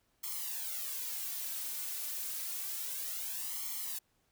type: noise with flanger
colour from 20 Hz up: blue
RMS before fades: -39 dBFS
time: 0.23-3.99 s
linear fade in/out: 10 ms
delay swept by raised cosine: 0.93 to 3.43 ms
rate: 0.29 Hz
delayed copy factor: +1
effects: pink hiss -75 dBFS RMS until 4.31 s